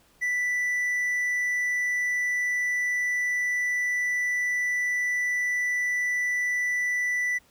triangle tone, 1975.5 Hz, B6, in tune, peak -22 dBFS, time 0.21-7.39 s, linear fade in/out 20 ms, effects pink hiss -61 dBFS RMS until 7.5 s

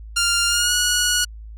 10% pulse tone with pitch glide, 1396.9 to 1457.1 Hz, F6 to F#6, 0 to -27 cents, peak -8 dBFS, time 0.16-1.25 s, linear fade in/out 10 ms, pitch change +73 cents, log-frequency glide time 0.47-0.73 s, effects added 54 Hz sine -34 dBFS peak until 1.57 s + AAC 64 kbps

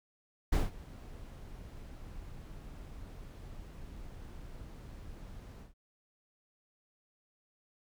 brown noise with ADSR envelope, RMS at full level -25 dBFS, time 0.52-5.74 s, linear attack 11 ms, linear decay 170 ms, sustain -22 dB, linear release 140 ms, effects none

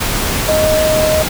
sine tone in noise, 622.3 Hz, D#5, in tune, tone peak -11 dBFS, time 0.48-1.23 s, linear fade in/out 10 ms, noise pink, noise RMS -17 dBFS, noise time 0-1.29 s, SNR +3 dB, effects none

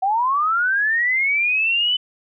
sine linear sweep, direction up, 740 to 3025 Hz, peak -16 dBFS, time 0.02-1.97 s, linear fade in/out 10 ms, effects none

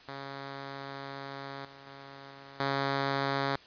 5% pulse tone with level steps, 137.9 Hz, C#3, 9 cents flat, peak -28 / -39 / -35 / -37 / -17 dBFS, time 0.08-3.56 s, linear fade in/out 2 ms, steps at 1.65 / 1.87 / 2.31 / 2.6 s, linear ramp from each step 2 ms, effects white hiss -54 dBFS RMS until 3.66 s + resampled to 11025 Hz

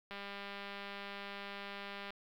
click train, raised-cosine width 0.3 ms, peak -29 dBFS, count 400, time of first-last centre 0.11-2.105 s, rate 200 Hz, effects low-pass 5000 Hz 12 dB/octave + 10-bit

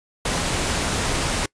pink noise, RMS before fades -23 dBFS, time 0.25-1.46 s, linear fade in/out 5 ms, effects noise-tail reverb RT60 0.1 s tail -24 dB re dry + resampled to 22050 Hz

